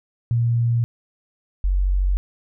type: tone pair in turn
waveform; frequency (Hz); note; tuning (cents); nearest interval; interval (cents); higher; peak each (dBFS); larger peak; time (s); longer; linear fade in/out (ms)
sine; 117.8 / 46.75; A#2 / F#1; +19 / +19; octave + major third; 1600; first; -16; neither; 0.31-0.84 / 1.64-2.17; neither; 0
effects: none